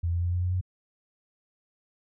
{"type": "tone with pitch steps", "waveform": "sine", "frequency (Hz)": [85, 86.29, 87.59, 88.92, 90.26, 91.63], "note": ["F2", "F2", "F2", "F2", "F#2", "F#2"], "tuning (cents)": [-46, -20, 6, 32, -42, -16], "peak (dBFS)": -24, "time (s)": [0.03, 0.612], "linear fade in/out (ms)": 10, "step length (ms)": 97, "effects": []}